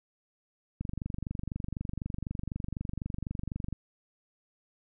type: click train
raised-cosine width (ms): 5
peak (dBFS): -22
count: 71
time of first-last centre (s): 0.81-3.727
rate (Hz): 24
effects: none